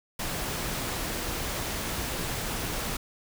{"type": "noise", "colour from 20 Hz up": "pink", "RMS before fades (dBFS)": -32, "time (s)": [0.19, 2.97], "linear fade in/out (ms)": 5, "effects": []}